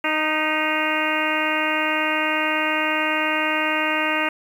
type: harmonic tone with a mistuned harmonic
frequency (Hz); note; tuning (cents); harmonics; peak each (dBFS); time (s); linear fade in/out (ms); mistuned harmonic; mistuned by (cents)
309.1; D#4; -11; 1 / 2 / 3 / 4 / 5 / 6 / 7 / 8 / 9; -28 / -28 / -28 / -28 / -28 / -28 / -28 / -28 / -28; 0.04-4.29; 5; 6; +39
effects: 8-bit